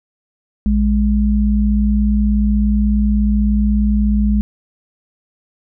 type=tone pair together; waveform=sine; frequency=58.28 / 207.7 Hz; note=A#1 / G#3; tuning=0 / 0 cents; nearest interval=octave + minor seventh; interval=2200 cents; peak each=-14 dBFS; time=0.66-4.41 s; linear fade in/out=0 ms; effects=none